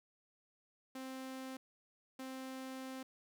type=tone bursts at uneven times; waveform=sawtooth; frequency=262.2 Hz; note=C4; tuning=4 cents sharp; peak=-40 dBFS; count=2; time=0.95-1.57 / 2.19-3.03 s; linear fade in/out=5 ms; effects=none